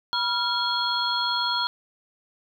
sine tone cluster, 969 / 1387 / 3327 / 4265 Hz, B5 / F6 / G#7 / C8, -33 / -12 / +2 / +32 cents, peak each -28 dBFS, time 0.13-1.67 s, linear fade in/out 0 ms, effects 9-bit

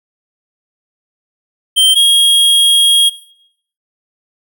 square tone pair in turn, 3136 / 3272 Hz, G7 / G#7, 0 / -26 cents, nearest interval minor second, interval 74 cents, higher second, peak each -7 dBFS, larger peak neither, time 1.76-1.95 / 1.95-3.1 s, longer second, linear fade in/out 20 ms, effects noise-tail reverb RT60 0.7 s tail -19 dB re dry

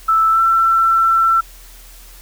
sine tone with pitch glide, 1318.5 to 1342.3 Hz, E6 to E6, 0 to +31 cents, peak -10 dBFS, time 0.08-1.41 s, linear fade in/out 10 ms, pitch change +31 cents, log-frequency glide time 0.31-0.4 s, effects added 40 Hz sine -39 dBFS peak until 2.21 s + white hiss -43 dBFS RMS until 2.21 s

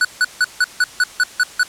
square tone bursts, 1480 Hz, F#6, in tune, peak -12 dBFS, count 9, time 0.01-1.632 s, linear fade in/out 2 ms, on 38 ms, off 160 ms, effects white hiss -38 dBFS RMS until 1.68 s + low-pass 9000 Hz 12 dB/octave

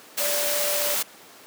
sine tone in noise, 585 Hz, D5, 7 cents flat, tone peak -28 dBFS, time 0.2-0.95 s, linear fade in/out 10 ms, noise white, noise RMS -25 dBFS, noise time 0.17-1.03 s, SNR -6 dB, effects pink hiss -47 dBFS RMS until 1.46 s + high-pass 300 Hz 12 dB/octave

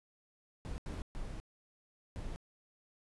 brown noise bursts at uneven times, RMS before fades -41 dBFS, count 4, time 0.65-0.78 / 0.86-1.02 / 1.15-1.4 / 2.16-2.36 s, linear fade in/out 0 ms, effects resampled to 24000 Hz

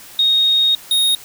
sine / square tone pair in turn, 3729 / 3729 Hz, A#7 / A#7, 0 / 0 cents, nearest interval unison, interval 0 cents, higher neither, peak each -11 / -13 dBFS, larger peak first, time 0.19-0.75 / 0.91-1.15 s, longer first, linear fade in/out 2 ms, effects white hiss -39 dBFS RMS until 1.24 s

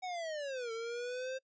square linear two-way sweep, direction down then up, 753 to 448.7 to 529 Hz, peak -38 dBFS, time 0.02-1.39 s, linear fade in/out 20 ms, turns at 0.72 s, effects noise-tail reverb RT60 0.1 s tail -26 dB re dry + resampled to 16000 Hz

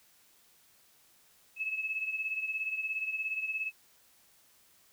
sine beating tone pair, 2590 / 2607 Hz, E7 / E7, -31 / -20 cents, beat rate 17 Hz, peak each -33 / -39 dBFS, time 1.56-3.72 s, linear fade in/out 50 ms, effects white hiss -64 dBFS RMS until 4.92 s

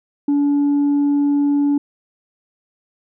sine tone, 286.7 Hz, D4, 42 cents flat, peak -11 dBFS, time 0.28-1.78 s, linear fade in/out 5 ms, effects tanh soft clip ceiling -12 dBFS

